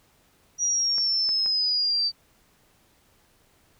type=linear sweep; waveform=sine; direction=down; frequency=5800 to 4616 Hz; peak=-21 dBFS; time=0.58-2.12 s; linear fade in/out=50 ms
type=clicks; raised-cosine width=0.5 ms; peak=-26 dBFS; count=3; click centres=0.982 / 1.291 / 1.461 s
effects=pink hiss -62 dBFS RMS until 3.79 s